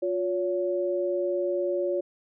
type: tone pair together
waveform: sine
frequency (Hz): 355.6 / 564.5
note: F4 / C#5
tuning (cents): +31 / +31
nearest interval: minor sixth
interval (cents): 800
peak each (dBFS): -27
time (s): 0.02-2.01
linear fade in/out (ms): 10
effects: none